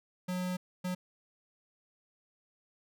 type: tone bursts at uneven times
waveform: square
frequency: 181.8 Hz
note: F#3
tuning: 30 cents flat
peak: -33 dBFS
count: 2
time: 0.28-0.57 / 0.84-0.95 s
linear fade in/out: 10 ms
effects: none